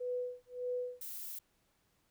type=tone with tremolo; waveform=sine; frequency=495.7 Hz; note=B4; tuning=6 cents sharp; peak=-33 dBFS; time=0-1.06 s; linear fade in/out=10 ms; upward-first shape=sine; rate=1.7 Hz; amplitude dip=100%
type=noise; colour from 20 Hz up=violet; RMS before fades=-44 dBFS; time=1.01-1.39 s; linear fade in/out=5 ms
effects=pink hiss -75 dBFS RMS until 2.1 s